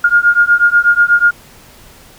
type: beating tone pair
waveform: sine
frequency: 1415 / 1423.2 Hz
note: F6 / F6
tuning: +22 / +32 cents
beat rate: 8.2 Hz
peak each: -10 dBFS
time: 0.04-1.31 s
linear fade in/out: 5 ms
effects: pink hiss -41 dBFS RMS until 2.18 s